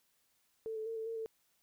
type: tone with pitch steps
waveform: sine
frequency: 444.8 / 436.9 / 453.2 / 443.5 / 455.1 / 445.3 Hz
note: A4 / A4 / A#4 / A4 / A#4 / A4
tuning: +19 / -12 / -49 / +14 / -42 / +21 cents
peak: -37 dBFS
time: 0.66-1.26 s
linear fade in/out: 0 ms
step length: 100 ms
effects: white hiss -75 dBFS RMS until 1.62 s